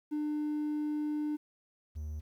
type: tone pair in turn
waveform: triangle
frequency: 300 / 76.09 Hz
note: D4 / D#2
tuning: +37 / -38 cents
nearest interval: 2 octaves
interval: 2375 cents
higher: first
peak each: -28 / -34 dBFS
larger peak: first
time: 0.11-1.37 / 1.95-2.21 s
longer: first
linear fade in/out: 20 ms
effects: tanh soft clip ceiling -25 dBFS + 11-bit